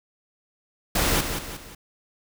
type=noise with echo; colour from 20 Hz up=pink; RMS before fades=-22 dBFS; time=0.95-1.21 s; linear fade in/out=5 ms; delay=180 ms; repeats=3; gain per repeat=-7 dB; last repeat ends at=1.75 s; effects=none